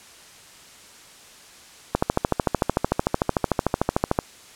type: click train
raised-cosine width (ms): 1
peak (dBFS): -4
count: 31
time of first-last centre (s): 1.95-4.189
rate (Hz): 13.4
effects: white hiss -47 dBFS RMS until 4.55 s + low-pass 9000 Hz 12 dB/octave